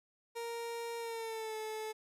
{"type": "tone with pitch glide", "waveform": "30% pulse", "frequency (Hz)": [466.2, 435], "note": ["A#4", "A4"], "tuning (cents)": [0, -20], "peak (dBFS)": -36, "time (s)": [0.35, 1.93], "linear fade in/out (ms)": 20, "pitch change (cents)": -120, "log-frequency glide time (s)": [0.98, 1.56], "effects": ["resampled to 32000 Hz", "12-bit"]}